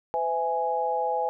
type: chord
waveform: sine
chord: E major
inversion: second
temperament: equal with one note detuned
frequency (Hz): 505.7 / 659.3 / 830.6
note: B4 / E5 / G#5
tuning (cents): +41 / 0 / 0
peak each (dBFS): -29 / -31 / -26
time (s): 0.14-1.29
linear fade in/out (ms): 0
effects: none